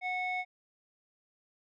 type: tone with low-pass filter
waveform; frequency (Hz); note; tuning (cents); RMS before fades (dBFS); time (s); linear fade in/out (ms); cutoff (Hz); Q
square; 734; F#5; -14; -34; 0.01-0.45; 50; 2500; 5.3
effects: none